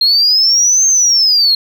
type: linear two-way sweep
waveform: sine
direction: up then down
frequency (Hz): 4186 to 6390 to 4186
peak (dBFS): -6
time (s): 0.01-1.55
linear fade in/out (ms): 5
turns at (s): 0.87
effects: tanh soft clip ceiling -4 dBFS